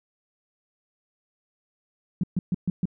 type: tone bursts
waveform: sine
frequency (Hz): 180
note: F#3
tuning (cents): -47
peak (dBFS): -20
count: 5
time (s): 2.21-2.855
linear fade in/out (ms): 2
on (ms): 25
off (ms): 130
effects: none